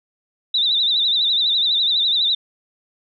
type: tone with vibrato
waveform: sine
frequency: 3749 Hz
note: A#7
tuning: 9 cents sharp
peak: -15 dBFS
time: 0.54-2.35 s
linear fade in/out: 5 ms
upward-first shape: sine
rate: 12 Hz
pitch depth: 100 cents each way
effects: none